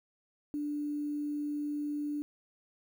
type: tone with quantisation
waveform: sine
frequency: 294 Hz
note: D4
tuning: 2 cents sharp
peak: -32 dBFS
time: 0.54-2.22 s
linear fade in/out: 0 ms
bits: 10
effects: none